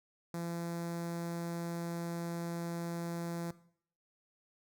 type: tone with notch filter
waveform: sawtooth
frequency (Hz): 169.9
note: F3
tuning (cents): -47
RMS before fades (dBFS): -39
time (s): 0.34-3.51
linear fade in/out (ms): 2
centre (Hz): 2900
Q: 1.1
effects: noise-tail reverb RT60 0.6 s tail -17 dB re dry